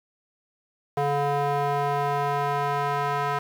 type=tone with band-pass filter sweep; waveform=square; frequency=143 Hz; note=D3; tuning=46 cents flat; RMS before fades=-25 dBFS; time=0.97-3.39 s; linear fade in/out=5 ms; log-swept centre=710 to 1100 Hz; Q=1.7; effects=8-bit